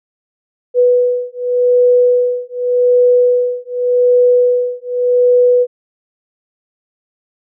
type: beating tone pair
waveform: sine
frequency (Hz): 492.5 / 493.36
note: B4 / B4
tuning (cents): -5 / -2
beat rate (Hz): 0.86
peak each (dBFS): -12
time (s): 0.74-5.67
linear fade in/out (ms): 50
effects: none